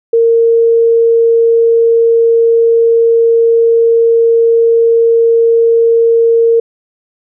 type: tone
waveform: sine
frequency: 460.5 Hz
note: A#4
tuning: 21 cents flat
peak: -5 dBFS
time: 0.13-6.6 s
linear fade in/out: 5 ms
effects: none